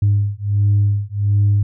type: beating tone pair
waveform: sine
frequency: 101.3 / 102.7 Hz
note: G#2 / G#2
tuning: -43 / -19 cents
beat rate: 1.4 Hz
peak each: -15 dBFS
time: 0.02-1.63 s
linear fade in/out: 5 ms
effects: tanh soft clip ceiling -8 dBFS